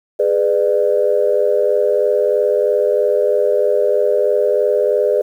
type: chord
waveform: sine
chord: G# diminished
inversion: none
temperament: just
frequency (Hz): 415.3 / 498.4 / 598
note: G#4 / B4 / D5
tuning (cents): 0 / +16 / +31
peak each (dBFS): -16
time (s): 0.19-5.22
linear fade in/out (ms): 10
effects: tanh soft clip ceiling -2 dBFS + 8-bit